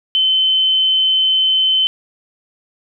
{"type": "tone", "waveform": "sine", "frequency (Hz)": 3064, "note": "G7", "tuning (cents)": -40, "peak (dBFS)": -11, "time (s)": [0.15, 1.87], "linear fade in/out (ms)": 0, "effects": []}